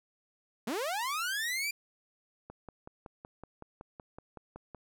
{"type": "linear sweep", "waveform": "sawtooth", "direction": "up", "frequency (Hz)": [197.8, 2400], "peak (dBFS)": -28, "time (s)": [0.67, 1.71], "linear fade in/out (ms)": 5}
{"type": "click train", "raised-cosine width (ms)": 1, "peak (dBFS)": -31, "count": 13, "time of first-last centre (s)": [2.5, 4.747], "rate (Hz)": 5.34}
{"effects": []}